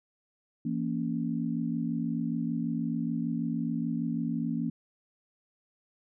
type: chord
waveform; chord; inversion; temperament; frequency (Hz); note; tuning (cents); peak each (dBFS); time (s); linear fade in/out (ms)
sine; A# diminished; second; just; 167.82 / 233.1 / 279.7; E3 / A#3 / C#4; +31 / 0 / +16; -33 / -31 / -34; 0.65-4.7; 5
effects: none